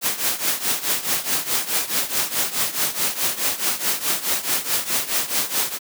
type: noise with tremolo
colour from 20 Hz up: white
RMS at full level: -19 dBFS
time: 0.01-5.79 s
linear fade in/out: 50 ms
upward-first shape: triangle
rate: 4.7 Hz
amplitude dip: 85%
effects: high-pass 150 Hz 12 dB/octave

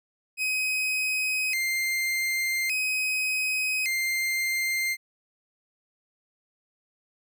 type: tone with vibrato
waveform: 40% pulse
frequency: 2301 Hz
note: D7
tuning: 36 cents flat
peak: -24 dBFS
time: 0.37-4.97 s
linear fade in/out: 50 ms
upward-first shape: square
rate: 0.43 Hz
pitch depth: 160 cents each way
effects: none

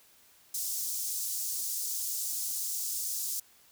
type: high-pass noise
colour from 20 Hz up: pink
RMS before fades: -34 dBFS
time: 0.54-3.4 s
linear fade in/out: 5 ms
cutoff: 5800 Hz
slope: 24 dB/octave
effects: white hiss -61 dBFS RMS until 3.71 s

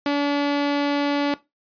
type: tone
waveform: sawtooth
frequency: 286.8 Hz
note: D4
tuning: 41 cents flat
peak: -15 dBFS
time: 0.06-1.34 s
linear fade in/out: 2 ms
effects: noise-tail reverb RT60 0.2 s tail -17 dB re dry + resampled to 11025 Hz

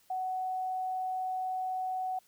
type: tone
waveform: sine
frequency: 746 Hz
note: F#5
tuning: 14 cents sharp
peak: -31 dBFS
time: 0.1-2.19 s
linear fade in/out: 5 ms
effects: white hiss -66 dBFS RMS until 2.27 s

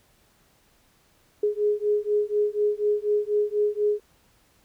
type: beating tone pair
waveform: sine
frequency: 415.3 / 419.4 Hz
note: G#4 / G#4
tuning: 0 / +17 cents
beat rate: 4.1 Hz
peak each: -24 dBFS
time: 1.43-4 s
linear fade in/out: 5 ms
effects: pink hiss -62 dBFS RMS until 4.64 s

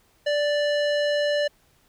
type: tone with low-pass filter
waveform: square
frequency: 586 Hz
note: D5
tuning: 4 cents flat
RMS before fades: -23 dBFS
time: 0.26-1.48 s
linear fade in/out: 10 ms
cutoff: 4000 Hz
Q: 1.2
effects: pink hiss -62 dBFS RMS until 1.88 s

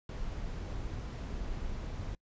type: noise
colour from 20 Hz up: brown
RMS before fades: -38 dBFS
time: 0.09-2.15 s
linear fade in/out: 2 ms
effects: noise-tail reverb RT60 0.1 s tail -26 dB re dry + resampled to 16000 Hz

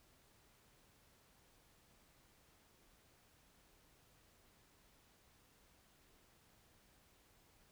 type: silence
effects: pink hiss -70 dBFS RMS until 7.71 s

